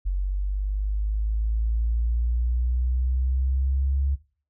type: linear sweep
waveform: sine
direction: up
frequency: 46.25 to 69.3 Hz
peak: -21 dBFS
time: 0.05-4.16 s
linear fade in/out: 20 ms
effects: noise-tail reverb RT60 0.4 s tail -17 dB re dry